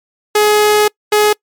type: tone bursts at uneven times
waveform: sawtooth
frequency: 420.9 Hz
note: G#4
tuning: 23 cents sharp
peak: -4 dBFS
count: 2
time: 0.35-0.88 / 1.12-1.33 s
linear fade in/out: 5 ms
effects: noise-tail reverb RT60 0.1 s tail -26 dB re dry + MP3 96 kbps